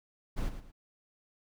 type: noise with echo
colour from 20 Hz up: brown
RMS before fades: -32 dBFS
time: 0.36-0.5 s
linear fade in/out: 20 ms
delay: 110 ms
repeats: 2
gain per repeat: -10 dB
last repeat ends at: 0.72 s
effects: none